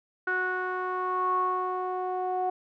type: tone with low-pass filter sweep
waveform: sawtooth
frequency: 367.7 Hz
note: F#4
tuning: 11 cents flat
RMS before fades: -29 dBFS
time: 0.27-2.5 s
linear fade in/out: 5 ms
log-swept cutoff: 1500 to 800 Hz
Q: 9.9
effects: none